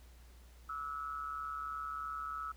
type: tone with amplitude modulation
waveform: sine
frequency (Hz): 1300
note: E6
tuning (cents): -24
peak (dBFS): -35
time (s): 0.69-2.52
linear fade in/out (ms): 5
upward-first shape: sine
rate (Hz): 143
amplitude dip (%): 70
effects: added 60 Hz sine -55 dBFS peak until 2.56 s + pink hiss -65 dBFS RMS until 2.56 s